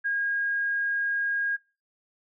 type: tone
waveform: sine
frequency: 1630 Hz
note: G#6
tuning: 33 cents flat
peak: -24 dBFS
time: 0.04-1.57 s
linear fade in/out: 20 ms
effects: noise-tail reverb RT60 0.3 s tail -20 dB re dry